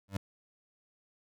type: tone with exponential growth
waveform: 25% pulse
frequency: 98 Hz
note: G2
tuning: in tune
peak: -25 dBFS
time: 0.08-0.17 s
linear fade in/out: 5 ms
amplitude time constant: 19 ms
effects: none